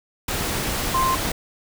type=tone in noise; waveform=sine; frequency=1047 Hz; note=C6; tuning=1 cent sharp; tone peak=-18 dBFS; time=0.94-1.15 s; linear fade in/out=5 ms; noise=pink; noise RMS=-25 dBFS; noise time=0.28-1.32 s; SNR=+4 dB; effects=none